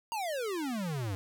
square exponential sweep, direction down, 952 to 91.8 Hz, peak -33 dBFS, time 0.12-1.15 s, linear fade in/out 0 ms, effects none

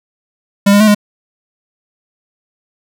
square tone with pitch steps, 200.5 / 203.8 / 215.3 / 207.1 Hz, G3 / G#3 / A3 / G#3, +39 / -32 / -37 / -5 cents, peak -6 dBFS, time 0.66-0.948 s, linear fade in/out 10 ms, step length 72 ms, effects none

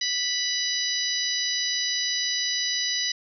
harmonic tone, 986 Hz, B5, 3 cents flat, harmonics 2 / 3 / 4 / 5 / 6, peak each -32 / -33 / -29 / -28 / -32 dBFS, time 0.01-3.12 s, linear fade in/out 5 ms, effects none

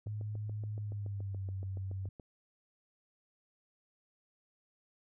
sine tone with pitch glide, 105.7 to 95.81 Hz, G#2 to G2, +31 to -39 cents, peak -36 dBFS, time 0.06-2.09 s, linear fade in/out 5 ms, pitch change -170 cents, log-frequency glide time 0.75-1.47 s
click train, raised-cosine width 2 ms, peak -36 dBFS, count 16, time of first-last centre 0.07-2.198 s, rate 7.05 Hz
effects none

